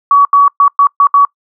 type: tone bursts at uneven times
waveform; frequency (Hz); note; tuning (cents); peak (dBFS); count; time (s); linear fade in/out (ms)
sine; 1132; C#6; +36; -3; 6; 0.11-0.25 / 0.33-0.48 / 0.6-0.68 / 0.79-0.87 / 1-1.07 / 1.14-1.25; 2
effects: noise-tail reverb RT60 0.1 s tail -25 dB re dry

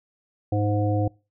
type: harmonic tone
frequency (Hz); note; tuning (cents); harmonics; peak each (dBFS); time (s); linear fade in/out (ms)
103.83; G#2; 0; 1 / 3 / 5 / 7; -22 / -27 / -29 / -30; 0.52-1.08; 5
effects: noise-tail reverb RT60 0.3 s tail -24 dB re dry

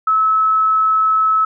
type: tone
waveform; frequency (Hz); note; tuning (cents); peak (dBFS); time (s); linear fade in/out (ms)
sine; 1297; E6; -28; -11; 0.07-1.45; 5
effects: none

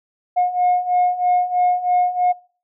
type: beating tone pair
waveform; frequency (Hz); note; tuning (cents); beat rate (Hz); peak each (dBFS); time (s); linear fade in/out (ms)
sine; 718 / 721.1; F5 / F#5; +48 / -45; 3.1; -19 / -15; 0.36-2.33; 20
effects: noise-tail reverb RT60 0.5 s tail -26 dB re dry + tanh soft clip ceiling -10 dBFS

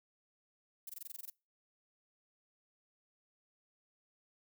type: noise bursts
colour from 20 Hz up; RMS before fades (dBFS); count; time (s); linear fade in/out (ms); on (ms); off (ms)
violet; -45; 10; 0.87-1.3; 5; 25; 20
effects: noise-tail reverb RT60 0.3 s tail -25 dB re dry

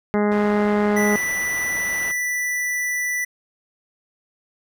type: harmonic tone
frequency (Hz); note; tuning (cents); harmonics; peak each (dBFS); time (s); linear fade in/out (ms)
207.7; G#3; 0; 1 / 2 / 3 / 4 / 5 / 6 / 7 / 8 / 9 / 10; -19 / -21 / -27 / -28 / -34 / -33 / -36 / -37 / -38 / -36; 0.14-1.16; 0
type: low-pass noise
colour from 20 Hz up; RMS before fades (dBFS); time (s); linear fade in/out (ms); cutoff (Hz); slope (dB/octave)
white; -36; 0.31-2.12; 10; 1700; 12
type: tone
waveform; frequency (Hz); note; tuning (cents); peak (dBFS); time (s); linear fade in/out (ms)
square; 1975.5; B6; 0; -22; 0.96-3.25; 10
effects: none

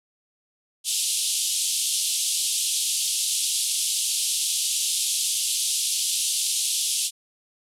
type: band-pass noise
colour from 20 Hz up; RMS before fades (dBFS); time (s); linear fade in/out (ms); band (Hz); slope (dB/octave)
white; -25; 0.84-7.11; 50; 2900 to 11000; 48
effects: none

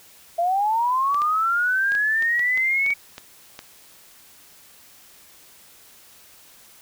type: linear sweep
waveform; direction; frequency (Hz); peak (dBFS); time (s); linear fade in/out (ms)
sine; up; 668 to 2266; -18; 0.38-2.94; 10
type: clicks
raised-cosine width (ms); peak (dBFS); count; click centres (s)
0.2; -18; 11; 1.145 / 1.219 / 1.92 / 1.951 / 2.224 / 2.394 / 2.575 / 2.863 / 2.905 / 3.181 / 3.591
effects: white hiss -50 dBFS RMS until 6.81 s

